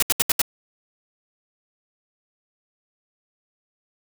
white noise bursts, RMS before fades -18 dBFS, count 5, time 0-0.417 s, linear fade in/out 2 ms, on 25 ms, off 73 ms, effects none

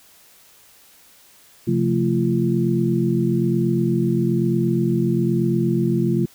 sine tone cluster, 132.6 / 173.7 / 221.7 / 343.9 Hz, C3 / F3 / A3 / F4, +23 / -9 / +13 / -27 cents, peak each -22 dBFS, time 1.67-6.26 s, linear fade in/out 10 ms, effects white hiss -51 dBFS RMS until 6.34 s

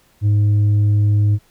sine tone with tanh clipping, 103.83 Hz, G#2, in tune, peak -12 dBFS, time 0.21-1.39 s, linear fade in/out 50 ms, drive 3 dB, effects pink hiss -56 dBFS RMS until 1.5 s

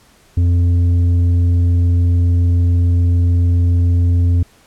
sine tone with tanh clipping, 87.31 Hz, F2, in tune, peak -11 dBFS, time 0.37-4.43 s, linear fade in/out 5 ms, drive 6 dB, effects pink hiss -50 dBFS RMS until 4.66 s + low-pass 12000 Hz 12 dB/octave

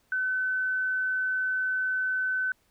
sine tone, 1516 Hz, F#6, 42 cents sharp, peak -25 dBFS, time 0.12-2.52 s, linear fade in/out 2 ms, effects pink hiss -68 dBFS RMS until 2.7 s

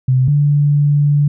sine tone pair in turn, 129.2 / 145.45 Hz, C3 / D3, -21 / -16 cents, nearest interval major second, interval 205 cents, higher second, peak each -9 dBFS, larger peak neither, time 0.08-0.28 / 0.28-1.28 s, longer second, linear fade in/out 5 ms, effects none

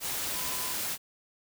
sine tone in noise, 1009 Hz, B5, 37 cents sharp, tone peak -43 dBFS, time 0.33-0.77 s, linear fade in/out 50 ms, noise white, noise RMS -33 dBFS, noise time 0-0.98 s, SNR -13 dB, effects none

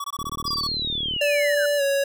square tone bursts, 1135 Hz, C#6, 41 cents sharp, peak -28 dBFS, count 11, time 0-0.672 s, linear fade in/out 5 ms, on 42 ms, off 21 ms
click train, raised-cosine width 3 ms, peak -23 dBFS, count 38, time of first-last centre 0.19-1.164 s, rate 38 Hz
sine linear sweep, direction down, 4978 to 1443 Hz, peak -24 dBFS, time 0.46-1.66 s, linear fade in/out 5 ms
square tone with pitch glide, 581 to 556 Hz, D5 to C#5, -19 to +5 cents, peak -20 dBFS, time 1.21-2.04 s, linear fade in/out 5 ms, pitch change -76 cents, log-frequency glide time 1.77-1.82 s
effects none

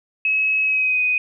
sine tone with pitch glide, 2568 to 2498 Hz, E7 to D#7, -46 to +6 cents, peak -16 dBFS, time 0.25-1.18 s, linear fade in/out 2 ms, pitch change -48 cents, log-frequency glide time 0.62-1.01 s, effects none

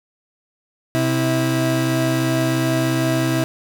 30% pulse tone pair together, 129.4 / 324.9 Hz, C3 / E4, -19 / -25 cents, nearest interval octave + major third, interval 1594 cents, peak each -17 dBFS, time 0.95-3.44 s, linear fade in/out 0 ms, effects none

